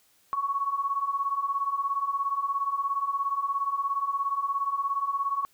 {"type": "beating tone pair", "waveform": "sine", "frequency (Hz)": [1100, 1117], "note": ["C#6", "C#6"], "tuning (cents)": [-14, 13], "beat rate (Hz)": 17, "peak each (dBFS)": [-31, -27], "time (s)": [0.33, 5.45], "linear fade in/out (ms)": 0, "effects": ["white hiss -64 dBFS RMS until 5.53 s"]}